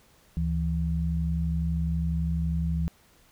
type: tone pair together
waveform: sine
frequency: 72.74 / 164.81 Hz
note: D2 / E3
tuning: -16 / 0 cents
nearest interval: octave + major second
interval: 1416 cents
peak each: -27 dBFS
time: 0.37-2.88 s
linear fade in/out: 0 ms
effects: pink hiss -60 dBFS RMS until 3.31 s